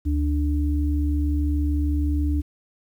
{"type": "tone pair together", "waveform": "sine", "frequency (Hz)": [73.2, 294.4], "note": ["D2", "D4"], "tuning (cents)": [-5, 4], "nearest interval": "2 octaves", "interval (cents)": 2409, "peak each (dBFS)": [-20, -26], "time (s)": [0.05, 2.42], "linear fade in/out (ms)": 20, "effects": ["9-bit"]}